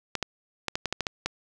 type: clicks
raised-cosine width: 0.2 ms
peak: -10 dBFS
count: 9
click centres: 0.153 / 0.227 / 0.683 / 0.755 / 0.857 / 0.926 / 1.007 / 1.068 / 1.26 s
effects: none